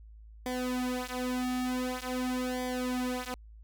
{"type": "tone with flanger", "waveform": "sawtooth", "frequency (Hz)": 252, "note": "B3", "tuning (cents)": 35, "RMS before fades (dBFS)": -33, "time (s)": [0.46, 3.34], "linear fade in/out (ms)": 0, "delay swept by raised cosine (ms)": [0.73, 6.03], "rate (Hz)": 0.46, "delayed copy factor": -1, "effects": ["added 54 Hz sine -48 dBFS peak until 3.63 s"]}